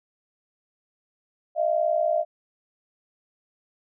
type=tone pair together; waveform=sine; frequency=621 / 681.3 Hz; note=D#5 / F5; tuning=-3 / -43 cents; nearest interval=major second; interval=160 cents; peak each=-23 / -23 dBFS; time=1.55-2.25 s; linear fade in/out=50 ms; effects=none